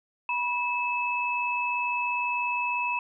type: tone pair together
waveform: sine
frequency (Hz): 975 / 2603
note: B5 / E7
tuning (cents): -23 / -22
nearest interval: octave + perfect fourth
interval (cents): 1701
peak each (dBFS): -28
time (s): 0.29-2.99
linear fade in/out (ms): 2
effects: none